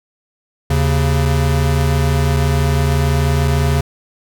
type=tone pair together; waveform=square; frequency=77.4 / 137.7 Hz; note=D#2 / C#3; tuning=-9 / -11 cents; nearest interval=minor seventh; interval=998 cents; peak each=-16 dBFS; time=0.7-3.81 s; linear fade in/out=5 ms; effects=none